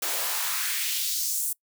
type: noise with high-pass filter sweep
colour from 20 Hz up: white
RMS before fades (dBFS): -28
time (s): 0.02-1.53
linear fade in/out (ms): 5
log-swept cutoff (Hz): 410 to 9900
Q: 1.5
effects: noise-tail reverb RT60 0.1 s tail -24 dB re dry